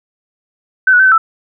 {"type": "tone with pitch steps", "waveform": "sine", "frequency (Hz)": [1528, 1467, 1539, 1522, 1324], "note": ["G6", "F#6", "G6", "F#6", "E6"], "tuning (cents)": [-45, -15, -32, 48, 7], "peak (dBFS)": -5, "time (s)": [0.87, 1.18], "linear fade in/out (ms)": 5, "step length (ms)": 62, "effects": []}